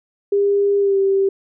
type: tone with pitch glide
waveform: sine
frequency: 402.3 to 390.2 Hz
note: G4 to G4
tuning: +45 to -8 cents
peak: -13 dBFS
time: 0.32-1.29 s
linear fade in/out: 5 ms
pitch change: -53 cents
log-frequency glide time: 0.79-0.98 s
effects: none